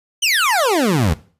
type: exponential sweep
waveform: 25% pulse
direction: down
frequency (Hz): 3136 to 72.2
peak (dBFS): -10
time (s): 0.22-1.14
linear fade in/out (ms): 10
effects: noise-tail reverb RT60 0.4 s tail -18 dB re dry + resampled to 32000 Hz